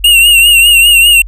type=tone with vibrato; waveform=square; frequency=2794 Hz; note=F7; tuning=in tune; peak=-3 dBFS; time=0.04-1.22 s; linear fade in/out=5 ms; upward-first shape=triangle; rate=5 Hz; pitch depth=71 cents each way; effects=added 46 Hz sine -21 dBFS peak until 1.27 s